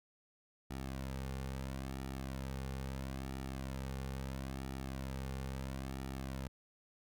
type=tone with flanger; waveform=sawtooth; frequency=66.5 Hz; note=C2; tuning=29 cents sharp; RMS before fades=-42 dBFS; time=0.7-6.48 s; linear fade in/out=10 ms; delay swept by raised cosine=1.9 to 3.1 ms; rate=0.75 Hz; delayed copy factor=-0.6; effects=none